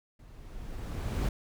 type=noise with level ramp; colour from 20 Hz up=brown; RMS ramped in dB=-52 to -27 dBFS; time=0.19-1.29 s; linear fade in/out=5 ms; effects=none